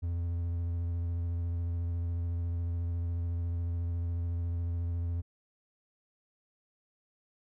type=tone with vibrato; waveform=triangle; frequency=85.5 Hz; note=F2; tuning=36 cents flat; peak=-28 dBFS; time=0.02-5.22 s; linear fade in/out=20 ms; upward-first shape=triangle; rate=14 Hz; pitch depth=25 cents each way; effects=none